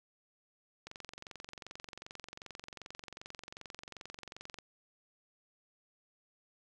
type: click train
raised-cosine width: 0.2 ms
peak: -28 dBFS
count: 85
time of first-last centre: 0.87-4.587 s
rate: 22.6 Hz
effects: none